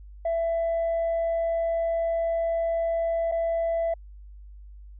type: tone with dropouts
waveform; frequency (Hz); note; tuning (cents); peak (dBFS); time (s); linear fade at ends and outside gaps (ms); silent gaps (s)
sine; 666; E5; +18; -21; 0.25-3.94; 5; 3.315-3.32
effects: tanh soft clip ceiling -21 dBFS + added 50 Hz sine -42 dBFS peak until 4.99 s